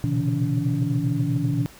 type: tone cluster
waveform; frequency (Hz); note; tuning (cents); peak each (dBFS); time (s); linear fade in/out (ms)
sine; 119.2 / 126.9 / 139.7 / 163.8 / 285.9; A#2 / B2 / C#3 / E3 / D4; +39 / +47 / +14 / -11 / -46; -26; 0.04-1.66; 0
effects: tanh soft clip ceiling -12 dBFS + pink hiss -47 dBFS RMS until 1.79 s